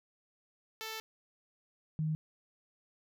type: tone pair in turn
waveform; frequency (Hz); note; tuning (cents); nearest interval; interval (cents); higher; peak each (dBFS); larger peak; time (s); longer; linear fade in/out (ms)
5% pulse / sine; 441.5 / 156.09; A4 / D#3; +6 / +6; octave + tritone; 1800; first; -28 / -30; first; 0.81-1 / 1.99-2.15; first; 0
effects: none

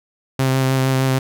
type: tone with vibrato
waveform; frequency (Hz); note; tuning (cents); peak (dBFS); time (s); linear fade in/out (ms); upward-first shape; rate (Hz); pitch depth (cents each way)
sawtooth; 132.1; C3; +17; -11; 0.39-1.19; 5; sine; 6.5; 16
effects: none

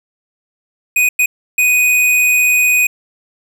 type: tone bursts at uneven times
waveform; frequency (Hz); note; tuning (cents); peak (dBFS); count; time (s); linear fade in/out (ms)
square; 2489; D#7; 0; -10; 3; 0.96-1.09 / 1.19-1.26 / 1.58-2.87; 5
effects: none

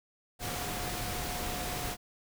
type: tone in noise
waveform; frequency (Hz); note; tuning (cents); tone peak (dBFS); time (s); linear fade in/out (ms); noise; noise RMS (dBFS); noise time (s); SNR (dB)
sine; 720; F#5; -47; -42; 0.39-1.97; 50; pink; -36; 0.39-1.97; -9
effects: none

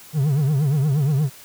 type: tone with vibrato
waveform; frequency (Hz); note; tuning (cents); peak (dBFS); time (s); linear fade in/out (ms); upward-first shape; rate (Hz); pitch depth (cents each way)
triangle; 143.5; D3; -40; -14; 0.13-1.3; 50; triangle; 8.5; 190
effects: white hiss -44 dBFS RMS until 1.44 s

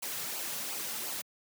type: noise with flanger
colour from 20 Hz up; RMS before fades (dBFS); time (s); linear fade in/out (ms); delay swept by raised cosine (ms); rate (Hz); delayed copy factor
white; -37; 0.02-1.22; 10; 0.55 to 3.15; 2.8; -0.55
effects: high-pass 150 Hz 12 dB/octave

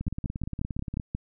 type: two click trains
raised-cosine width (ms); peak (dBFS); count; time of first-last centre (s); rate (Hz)
5; -20 / -17; 18 / 7; 0.01-0.998 / 0.08-1.15; 17.2 / 5.61
effects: none

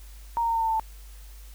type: tone with pitch steps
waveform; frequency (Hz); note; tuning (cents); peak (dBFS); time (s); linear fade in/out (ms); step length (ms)
sine; 932.3 / 924.3 / 916.3 / 908.4 / 900.5 / 892.8 / 885.1; A#5 / A#5 / A#5 / A#5 / A5 / A5 / A5; 0 / -15 / -30 / -45 / +40 / +25 / +10; -22; 0.37-0.797; 0; 61
effects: added 50 Hz sine -42 dBFS peak until 1.54 s + white hiss -54 dBFS RMS until 1.54 s

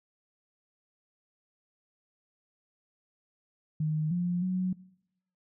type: tone with pitch steps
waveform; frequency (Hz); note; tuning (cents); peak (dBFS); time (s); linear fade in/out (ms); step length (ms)
sine; 154.6 / 176.4 / 184.4; D#3 / F3 / F#3; -11 / +18 / -6; -26; 3.8-4.73; 5; 310
effects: noise-tail reverb RT60 0.8 s tail -21 dB re dry

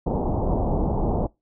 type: low-pass noise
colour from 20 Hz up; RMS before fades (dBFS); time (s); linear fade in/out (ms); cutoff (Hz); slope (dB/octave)
pink; -23; 0.06-1.27; 10; 900; 48
effects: noise-tail reverb RT60 0.2 s tail -22 dB re dry

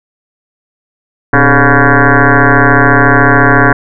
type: tone with frequency modulation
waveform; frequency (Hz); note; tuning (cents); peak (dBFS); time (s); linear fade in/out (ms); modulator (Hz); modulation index
sine; 712; F5; +33; -3; 1.33-3.73; 5; 139; 7.5
effects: none

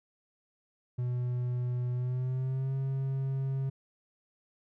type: tone with pitch glide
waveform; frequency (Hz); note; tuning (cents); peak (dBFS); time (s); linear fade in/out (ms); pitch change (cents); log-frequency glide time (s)
triangle; 123.47 to 134.64; B2 to C3; 0 to +50; -27; 0.98-3.7; 10; +150; 1.93-2.74
effects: none

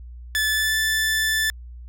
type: tone with pitch glide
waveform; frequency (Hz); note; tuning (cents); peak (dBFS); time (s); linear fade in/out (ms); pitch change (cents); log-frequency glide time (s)
sawtooth; 1737 to 1756.2; A6 to A6; -23 to -4; -16; 0.35-1.5; 0; +19; 0.48-0.76
effects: added 60 Hz sine -36 dBFS peak until 1.88 s

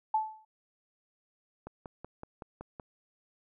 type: tone with exponential decay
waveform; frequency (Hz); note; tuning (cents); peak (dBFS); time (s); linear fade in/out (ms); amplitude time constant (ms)
sine; 870; A5; -20; -22; 0.14-0.45; 5; 67
type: click train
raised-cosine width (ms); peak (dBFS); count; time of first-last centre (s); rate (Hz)
1; -28; 7; 1.67-2.798; 5.32
effects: none

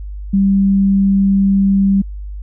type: tone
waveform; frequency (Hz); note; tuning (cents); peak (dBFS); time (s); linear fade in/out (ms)
sine; 196; G3; 0; -9; 0.33-2.02; 10
effects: added 50 Hz sine -24 dBFS peak until 2.42 s

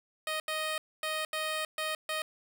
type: tone bursts at uneven times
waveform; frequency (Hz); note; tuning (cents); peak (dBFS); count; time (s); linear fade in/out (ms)
10% pulse; 623; D#5; +2; -23; 6; 0.27-0.4 / 0.48-0.78 / 1.03-1.25 / 1.33-1.65 / 1.78-1.95 / 2.09-2.22; 2
effects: none

